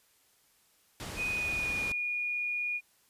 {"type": "low-pass noise", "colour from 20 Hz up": "pink", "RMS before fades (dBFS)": -41, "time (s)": [1, 1.92], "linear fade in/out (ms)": 0, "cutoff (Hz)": 10000, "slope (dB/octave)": 12}
{"type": "tone with pitch glide", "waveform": "sine", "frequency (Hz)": [2489, 2441], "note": ["D#7", "D#7"], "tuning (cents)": [0, -34], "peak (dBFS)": -30, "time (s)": [1.16, 2.81], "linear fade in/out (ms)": 50, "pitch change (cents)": -34, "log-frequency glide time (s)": [1.3, 1.84]}
{"effects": ["white hiss -67 dBFS RMS until 3.09 s", "resampled to 32000 Hz"]}